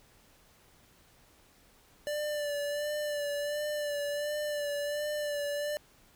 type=tone with vibrato; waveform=square; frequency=587.3 Hz; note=D5; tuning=in tune; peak=-32 dBFS; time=2.07-5.77 s; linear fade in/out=0 ms; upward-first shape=sine; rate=1.4 Hz; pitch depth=30 cents each way; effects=pink hiss -62 dBFS RMS until 6.15 s